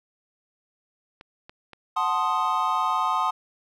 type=clicks; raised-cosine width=0.3 ms; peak=-27 dBFS; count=3; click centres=1.211 / 1.495 / 1.733 s
type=chord; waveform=triangle; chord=F# diminished seventh; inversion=none; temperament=equal; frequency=740 / 880 / 1046.5 / 1244.5 Hz; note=F#5 / A5 / C6 / Eb6; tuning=0 / 0 / 0 / 0 cents; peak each=-28 / -26 / -24 / -24 dBFS; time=1.96-3.31 s; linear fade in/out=10 ms
effects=none